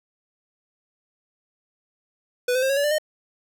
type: tone with pitch steps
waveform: square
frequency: 494.7 / 512.7 / 531.4 / 550.8 / 570.9 / 591.7 / 613.3 Hz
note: B4 / C5 / C5 / C#5 / D5 / D5 / D#5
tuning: +3 / -35 / +27 / -11 / -49 / +13 / -25 cents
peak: -20 dBFS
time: 2.48-2.984 s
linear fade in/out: 5 ms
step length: 72 ms
effects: none